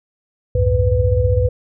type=tone cluster; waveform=sine; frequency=66.2 / 90.4 / 106 / 498.6 Hz; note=C2 / F#2 / G#2 / B4; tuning=+21 / -40 / +36 / +16 cents; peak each=-18 dBFS; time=0.55-1.49 s; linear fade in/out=5 ms; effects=none